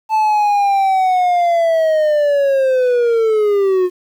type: linear sweep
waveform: triangle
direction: down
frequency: 880 to 357.1 Hz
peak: -9 dBFS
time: 0.09-3.9 s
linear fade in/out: 50 ms
effects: 8-bit